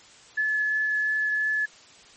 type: tone with vibrato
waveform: sine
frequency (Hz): 1719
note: A6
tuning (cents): -41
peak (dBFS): -22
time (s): 0.37-1.66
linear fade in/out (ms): 10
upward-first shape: triangle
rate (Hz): 2.9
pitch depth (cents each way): 8
effects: white hiss -51 dBFS RMS until 2.16 s + MP3 32 kbps